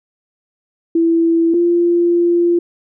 sine tone pair in turn, 332.1 / 345.2 Hz, E4 / F4, +13 / -20 cents, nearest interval minor second, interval 67 cents, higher second, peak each -10 dBFS, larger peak neither, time 0.95-1.54 / 1.54-2.59 s, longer second, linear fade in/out 5 ms, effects none

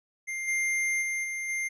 square tone with level steps, 2100 Hz, C7, 6 cents sharp, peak -32 / -26 / -29 / -32 / -29 dBFS, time 0.27-1.69 s, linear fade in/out 20 ms, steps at 0.47 / 1.01 / 1.23 / 1.48 s, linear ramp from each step 20 ms, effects resampled to 24000 Hz

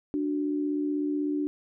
sine tone pair together, 293.9 / 370 Hz, D4 / F#4, +1 / 0 cents, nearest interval major third, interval 399 cents, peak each -26 / -34 dBFS, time 0.14-1.47 s, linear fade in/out 0 ms, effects none

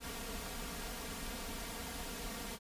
pink noise with comb filter, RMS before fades -43 dBFS, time 0-2.59 s, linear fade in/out 50 ms, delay 4.3 ms, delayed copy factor +0.7, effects resampled to 32000 Hz

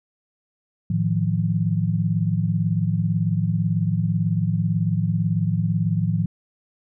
sine tone cluster, 109.2 / 157.3 / 175.4 Hz, A2 / D#3 / F3, -13 / +19 / +8 cents, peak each -23 dBFS, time 0.9-6.26 s, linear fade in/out 5 ms, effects none

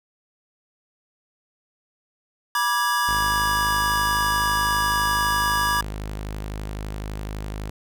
square chord, G# diminished, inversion first, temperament equal with one note detuned, 971.9 / 1174.7 / 1661.2 Hz, B5 / D6 / G#6, -28 / 0 / 0 cents, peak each -25 dBFS, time 2.55-5.81 s, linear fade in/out 2 ms
sawtooth tone, 51.9 Hz, G#1, in tune, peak -25 dBFS, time 3.08-7.7 s, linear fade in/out 5 ms
effects none

